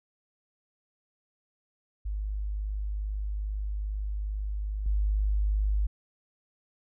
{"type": "tone with level steps", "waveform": "sine", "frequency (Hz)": 51.2, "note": "G#1", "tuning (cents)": -24, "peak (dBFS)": [-29, -23], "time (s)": [2.05, 5.87], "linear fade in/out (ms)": 10, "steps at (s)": 4.86, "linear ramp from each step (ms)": 2, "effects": []}